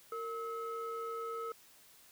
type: ring-modulated tone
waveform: triangle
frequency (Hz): 415.3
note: G#4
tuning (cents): 0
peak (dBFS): -32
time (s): 0.12-1.52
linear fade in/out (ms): 2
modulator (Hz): 875
effects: tanh soft clip ceiling -29 dBFS + white hiss -61 dBFS RMS until 2.11 s